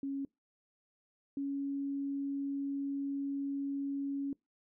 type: tone pair in turn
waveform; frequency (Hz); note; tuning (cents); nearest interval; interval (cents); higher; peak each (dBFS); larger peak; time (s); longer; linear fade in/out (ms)
sine; 275.6 / 278.5; C#4 / C#4; -10 / +8; unison; 18; second; -34 / -33; second; 0.03-0.25 / 1.37-4.33; second; 2
effects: noise-tail reverb RT60 0.2 s tail -24 dB re dry